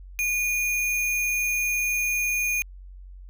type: tone with sample-and-hold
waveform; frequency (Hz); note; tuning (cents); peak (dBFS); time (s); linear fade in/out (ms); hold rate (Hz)
sine; 2442; D#7; -33; -22; 0.19-2.62; 0; 8820
effects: added 46 Hz sine -40 dBFS peak until 3.29 s